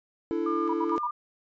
triangle chord, D suspended second, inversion none, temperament equal with one note detuned, 293.7 / 333.7 / 440 Hz, D4 / E4 / A4, 0 / +21 / 0 cents, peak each -31 / -26 / -30 dBFS, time 0.31-0.98 s, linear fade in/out 0 ms
sine tone with tremolo, 1200 Hz, D6, 37 cents sharp, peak -29 dBFS, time 0.46-1.11 s, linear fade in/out 5 ms, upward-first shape square, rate 2.3 Hz, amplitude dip 65%
sine tone bursts, 974 Hz, B5, 24 cents flat, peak -27 dBFS, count 4, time 0.69-1.072 s, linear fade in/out 5 ms, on 43 ms, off 70 ms
violet noise with exponential decay, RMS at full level -44 dBFS, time 0.96-1.03 s, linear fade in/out 0 ms, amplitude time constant 15 ms
effects resampled to 16000 Hz

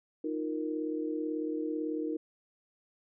sine chord, Eb suspended second, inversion none, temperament equal, 311.1 / 349.2 / 466.2 Hz, Eb4 / F4 / Bb4, 0 / 0 / 0 cents, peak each -33 / -39 / -37 dBFS, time 0.24-2.17 s, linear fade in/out 5 ms, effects none

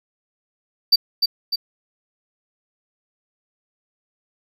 triangle tone with echo, 4646 Hz, D8, 20 cents flat, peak -8 dBFS, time 0.92-0.96 s, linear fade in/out 10 ms, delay 300 ms, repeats 2, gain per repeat -5 dB, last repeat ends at 1.56 s, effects none

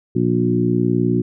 harmonic tone with a mistuned harmonic, 60.1 Hz, B1, 46 cents flat, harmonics 2 / 3 / 4 / 5 / 6, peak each -21 / -21 / -21 / -21 / -21 dBFS, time 0.15-1.22 s, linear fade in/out 10 ms, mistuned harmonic 2, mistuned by +19 cents, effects none

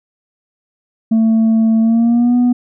sine tone with pitch glide, 223.5 to 245.1 Hz, A3 to B3, +27 to -13 cents, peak -6 dBFS, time 1.11-2.53 s, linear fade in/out 10 ms, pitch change +160 cents, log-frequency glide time 1.8-2.36 s, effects tanh soft clip ceiling -8 dBFS

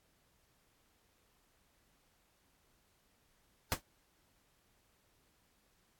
pink noise with exponential decay, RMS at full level -28 dBFS, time 3.72-3.81 s, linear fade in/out 0 ms, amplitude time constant 19 ms, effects pink hiss -73 dBFS RMS until 5.99 s + AAC 64 kbps

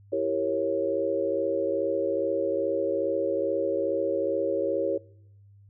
sine chord, E diminished seventh, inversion none, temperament equal with one note detuned, 329.6 / 392 / 466.2 / 548.6 Hz, E4 / G4 / Bb4 / Db5, 0 / 0 / 0 / -18 cents, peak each -32 / -30 / -31 / -27 dBFS, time 0.12-4.98 s, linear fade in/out 10 ms, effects noise-tail reverb RT60 0.9 s tail -25 dB re dry + added 100 Hz sine -51 dBFS peak until 5.69 s

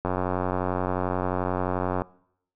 click train, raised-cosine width 1 ms, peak -12 dBFS, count 181, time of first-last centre 0.05-2.019 s, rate 91.4 Hz, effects noise-tail reverb RT60 0.7 s tail -22 dB re dry

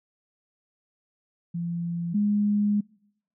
sine tone pair in turn, 170.9 / 206.6 Hz, F3 / G#3, -37 / -9 cents, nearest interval minor third, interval 328 cents, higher second, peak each -27 / -20 dBFS, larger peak second, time 1.54-2.14 / 2.14-2.81 s, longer second, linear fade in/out 10 ms, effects noise-tail reverb RT60 0.8 s tail -26 dB re dry

